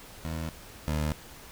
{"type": "tone pair in turn", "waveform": "20% pulse", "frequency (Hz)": [80.5, 75.98], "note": ["E2", "D#2"], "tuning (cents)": [-41, -41], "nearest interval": "minor second", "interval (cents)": 100, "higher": "first", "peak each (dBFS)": [-27, -22], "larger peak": "second", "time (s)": [[0.25, 0.49], [0.88, 1.12]], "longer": "neither", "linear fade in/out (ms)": 0, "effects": ["pink hiss -48 dBFS RMS until 1.51 s"]}